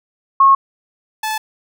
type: tone pair in turn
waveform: sine / sawtooth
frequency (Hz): 1089 / 868.7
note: C#6 / A5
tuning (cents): -31 / -22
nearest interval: major third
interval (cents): 391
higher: first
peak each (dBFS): -6 / -15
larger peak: first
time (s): 0.4-0.55 / 1.23-1.38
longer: neither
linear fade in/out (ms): 5
effects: none